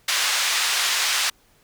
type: band-pass noise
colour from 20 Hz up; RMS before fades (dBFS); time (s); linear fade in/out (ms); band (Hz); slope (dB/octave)
white; -22; 0.08-1.3; 5; 1100 to 5400; 12
effects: pink hiss -59 dBFS RMS until 1.63 s